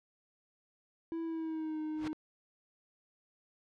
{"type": "tone with pitch glide", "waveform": "triangle", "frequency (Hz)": [329.6, 309.3], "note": ["E4", "D#4"], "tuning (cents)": [0, -10], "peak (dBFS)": -33, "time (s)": [1.12, 2.13], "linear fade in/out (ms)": 0, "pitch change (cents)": -110, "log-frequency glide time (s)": [1.23, 1.8]}
{"type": "noise with exponential growth", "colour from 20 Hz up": "pink", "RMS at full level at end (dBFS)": -37, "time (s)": [1.93, 2.08], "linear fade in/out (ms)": 5, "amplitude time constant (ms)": 31}
{"effects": ["low-pass 4000 Hz 12 dB/octave"]}